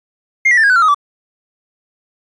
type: tone with pitch steps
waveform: triangle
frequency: 2120 / 1944 / 1782.7 / 1634.7 / 1499.1 / 1374.6 / 1260.6 / 1155.9 Hz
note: C7 / B6 / A6 / G#6 / F#6 / F6 / D#6 / D6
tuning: +22 / -28 / +22 / -28 / +22 / -28 / +22 / -28 cents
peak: -5 dBFS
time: 0.45-0.946 s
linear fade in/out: 10 ms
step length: 62 ms
effects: tanh soft clip ceiling -2 dBFS + resampled to 22050 Hz